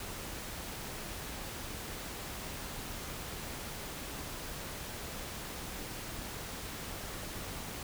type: noise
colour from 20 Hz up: pink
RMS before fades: -42 dBFS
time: 0-7.83 s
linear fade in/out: 2 ms
effects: none